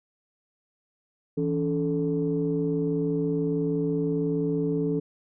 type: tone cluster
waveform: sine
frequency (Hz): 164.6 / 283.2 / 437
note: E3 / C#4 / A4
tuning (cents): -2 / +37 / -12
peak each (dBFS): -27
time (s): 1.37-5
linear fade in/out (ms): 10
effects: tanh soft clip ceiling -15 dBFS